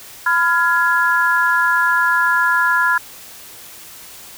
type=chord; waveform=sine; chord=F diminished; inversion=second; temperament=just; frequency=1005.8 / 1396.9 / 1676.3 Hz; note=Cb6 / F6 / Ab6; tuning=+31 / 0 / +16 cents; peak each=-18 / -16 / -17 dBFS; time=0.26-2.98 s; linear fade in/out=5 ms; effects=white hiss -38 dBFS RMS until 4.37 s